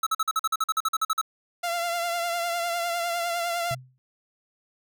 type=tone bursts; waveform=square; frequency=1300 Hz; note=E6; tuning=24 cents flat; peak=-22 dBFS; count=15; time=0.03-1.214 s; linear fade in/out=5 ms; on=36 ms; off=46 ms
type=tone with vibrato; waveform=sawtooth; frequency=688 Hz; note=F5; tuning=26 cents flat; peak=-22 dBFS; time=1.63-3.75 s; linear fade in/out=10 ms; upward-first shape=triangle; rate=9.9 Hz; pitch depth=44 cents each way
type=tone with exponential decay; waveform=sine; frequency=128.4 Hz; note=C3; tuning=32 cents flat; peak=-28 dBFS; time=3.71-3.98 s; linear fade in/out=0 ms; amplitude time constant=58 ms
effects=none